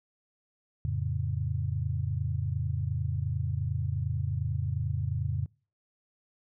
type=chord; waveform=sine; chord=F augmented; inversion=none; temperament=equal; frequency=87.31 / 110 / 138.59 Hz; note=F2 / A2 / C#3; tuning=0 / 0 / 0 cents; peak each=-32 dBFS; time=0.85-5.46 s; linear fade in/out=0 ms; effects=noise-tail reverb RT60 0.4 s tail -26 dB re dry